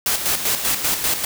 white noise with tremolo, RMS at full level -19 dBFS, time 0.06-1.25 s, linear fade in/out 2 ms, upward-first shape square, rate 5.1 Hz, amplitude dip 55%, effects none

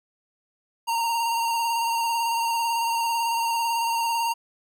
square tone with vibrato, 925 Hz, A#5, 14 cents flat, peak -23 dBFS, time 0.87-4.34 s, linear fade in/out 20 ms, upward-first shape square, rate 18 Hz, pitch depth 19 cents each way, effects none

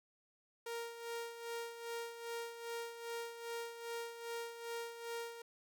sawtooth tone with tremolo, 466.2 Hz, A#4, in tune, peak -36 dBFS, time 0.66-5.42 s, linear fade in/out 5 ms, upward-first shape sine, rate 2.5 Hz, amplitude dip 65%, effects none

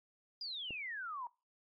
sine exponential sweep, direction down, 4978 to 927 Hz, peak -40 dBFS, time 0.41-1.27 s, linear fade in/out 2 ms
click, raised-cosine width 2 ms, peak -35 dBFS, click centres 0.707 s
effects noise-tail reverb RT60 0.3 s tail -23 dB re dry + AAC 48 kbps

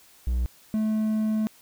triangle tone pair in turn, 61 / 216.8 Hz, B1 / A3, -21 / -25 cents, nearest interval octave + minor seventh, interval 2196 cents, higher second, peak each -20 dBFS, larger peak neither, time 0.27-0.46 / 0.74-1.47 s, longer second, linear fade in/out 0 ms, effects white hiss -55 dBFS RMS until 1.61 s

